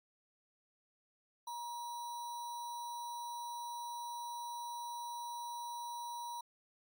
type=tone with sample-and-hold; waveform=sine; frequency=950 Hz; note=A#5; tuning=33 cents sharp; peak=-40 dBFS; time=1.47-6.41 s; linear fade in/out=5 ms; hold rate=4900 Hz; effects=MP3 96 kbps